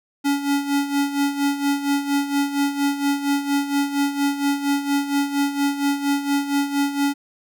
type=tone with tremolo; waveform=square; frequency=282.4 Hz; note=C#4; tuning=32 cents sharp; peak=-17 dBFS; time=0.24-7.14 s; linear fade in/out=20 ms; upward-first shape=sine; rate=4.3 Hz; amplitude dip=70%; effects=none